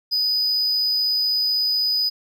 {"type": "tone", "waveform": "triangle", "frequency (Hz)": 4978, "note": "D#8", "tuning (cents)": 0, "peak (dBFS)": -17, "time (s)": [0.11, 2.1], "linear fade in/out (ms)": 20, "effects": []}